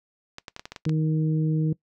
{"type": "clicks", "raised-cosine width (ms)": 0.2, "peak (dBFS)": -19, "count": 9, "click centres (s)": [0.384, 0.482, 0.564, 0.595, 0.655, 0.72, 0.762, 0.853, 0.894]}
{"type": "harmonic tone", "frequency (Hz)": 156.5, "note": "D#3", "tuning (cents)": 10, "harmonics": [1, 2, 3], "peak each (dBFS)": [-21, -29, -36], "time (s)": [0.86, 1.73], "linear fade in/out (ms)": 5}
{"effects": ["noise-tail reverb RT60 0.1 s tail -21 dB re dry"]}